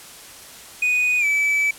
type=tone with pitch glide; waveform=triangle; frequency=2482 to 2302 Hz; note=D#7 to D7; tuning=-5 to -35 cents; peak=-15 dBFS; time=0.82-1.71 s; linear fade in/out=5 ms; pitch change=-130 cents; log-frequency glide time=1.19-1.25 s; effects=white hiss -41 dBFS RMS until 1.78 s + low-pass 12000 Hz 12 dB/octave